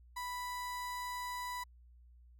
35% pulse tone, 987.8 Hz, B5, in tune, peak -37 dBFS, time 0.16-1.64 s, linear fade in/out 10 ms, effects added 60 Hz sine -57 dBFS peak until 2.39 s

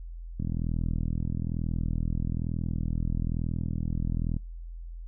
click train, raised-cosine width 5 ms, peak -18 dBFS, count 164, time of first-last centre 0.4-4.366 s, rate 41.1 Hz, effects noise-tail reverb RT60 0.3 s tail -26 dB re dry + added 42 Hz sine -37 dBFS peak until 5.07 s

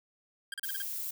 25% pulse tone bursts, 1600 Hz, G6, 35 cents sharp, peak -32 dBFS, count 6, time 0.52-0.82 s, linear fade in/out 2 ms, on 20 ms, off 36 ms
violet noise, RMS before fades -37 dBFS, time 0.63-1.11 s, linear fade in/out 5 ms
effects none

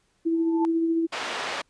sine tone with tremolo, 329.6 Hz, E4, in tune, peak -19 dBFS, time 0.25-1.07 s, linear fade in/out 20 ms, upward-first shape triangle, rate 14 Hz, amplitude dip 35%
sine tone with exponential growth, 880 Hz, A5, in tune, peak -23 dBFS, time 0.34-0.65 s, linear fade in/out 0 ms, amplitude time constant 67 ms
pink band-pass noise, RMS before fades -31 dBFS, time 1.12-1.62 s, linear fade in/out 10 ms, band 550 to 3800 Hz, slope 12 dB/octave
effects pink hiss -68 dBFS RMS until 1.69 s + resampled to 22050 Hz

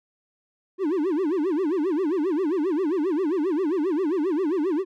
triangle tone with vibrato, 336.7 Hz, E4, 37 cents sharp, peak -19 dBFS, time 0.78-4.85 s, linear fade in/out 50 ms, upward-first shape sine, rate 7.5 Hz, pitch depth 270 cents each way, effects none

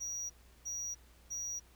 triangle tone bursts, 5770 Hz, F#8, 44 cents flat, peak -36 dBFS, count 3, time 0-1.6 s, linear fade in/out 20 ms, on 300 ms, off 350 ms, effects added 60 Hz sine -60 dBFS peak until 1.75 s + pink hiss -65 dBFS RMS until 1.75 s

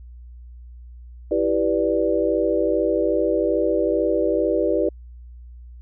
sine chord, E minor seventh, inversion none, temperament equal, 329.6 / 392 / 493.9 / 587.3 Hz, E4 / G4 / B4 / D5, 0 / 0 / 0 / 0 cents, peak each -23 dBFS, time 1.31-4.89 s, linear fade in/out 5 ms, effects added 60 Hz sine -38 dBFS peak until 5.81 s

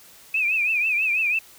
sine tone with vibrato, 2508 Hz, D#7, 13 cents sharp, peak -19 dBFS, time 0.34-1.39 s, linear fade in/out 5 ms, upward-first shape triangle, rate 6.1 Hz, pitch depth 130 cents each way, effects white hiss -49 dBFS RMS until 1.58 s

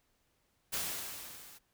white noise with level ramp, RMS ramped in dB -34 to -55 dBFS, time 0.72-1.59 s, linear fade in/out 20 ms, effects pink hiss -75 dBFS RMS until 1.73 s

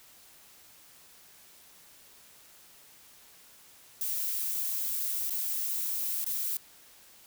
violet noise with dropouts, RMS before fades -32 dBFS, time 4.01-6.57 s, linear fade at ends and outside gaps 1 ms, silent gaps 5.297-5.305 / 6.244-6.263 s, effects white hiss -56 dBFS RMS until 7.26 s

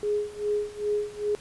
sine tone with tremolo, 416.5 Hz, G#4, 5 cents sharp, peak -22 dBFS, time 0.03-1.35 s, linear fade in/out 0 ms, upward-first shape sine, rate 2.5 Hz, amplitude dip 90%, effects pink hiss -49 dBFS RMS until 1.4 s + resampled to 24000 Hz

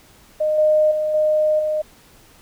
sine tone with level steps, 614 Hz, D#5, 23 cents flat, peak -16 / -12 / -18 / -14 / -18 dBFS, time 0.4-1.82 s, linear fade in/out 10 ms, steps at 0.58 / 0.91 / 1.14 / 1.59 s, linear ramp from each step 5 ms, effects pink hiss -50 dBFS RMS until 2.41 s

